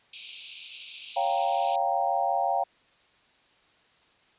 pink high-pass noise, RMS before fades -38 dBFS, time 0.13-1.76 s, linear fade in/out 5 ms, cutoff 2400 Hz, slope 96 dB/octave
sine chord, G half-diminished seventh, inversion second, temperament equal with one note detuned, 557.9 / 698.5 / 784 / 932.3 Hz, Db5 / F5 / G5 / Bb5, +11 / 0 / 0 / 0 cents, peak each -32 / -27 / -27 / -32 dBFS, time 1.16-2.64 s, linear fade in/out 10 ms
effects white hiss -62 dBFS RMS until 4.38 s + resampled to 8000 Hz

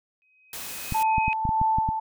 sine tone with exponential growth, 2523 Hz, D#7, 23 cents sharp, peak -24 dBFS, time 0.22-1.33 s, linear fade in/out 0 ms, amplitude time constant 240 ms
white noise, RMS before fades -36 dBFS, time 0.53-1.03 s, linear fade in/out 2 ms
clicks, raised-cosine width 5 ms, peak -16 dBFS, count 8, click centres 0.923 / 1.182 / 1.281 / 1.453 / 1.491 / 1.615 / 1.785 / 1.889 s
sine tone with tremolo, 881 Hz, A5, 2 cents sharp, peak -19 dBFS, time 0.94-2 s, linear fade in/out 10 ms, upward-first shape sine, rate 1.7 Hz, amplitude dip 50%
effects none

